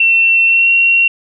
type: tone with pitch glide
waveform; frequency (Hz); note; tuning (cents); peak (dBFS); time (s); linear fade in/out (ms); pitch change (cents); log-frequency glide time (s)
sine; 2702 to 2737; E7 to F7; +42 to -36; -7; 0-1.08; 5; +22; 0.46-0.7
effects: none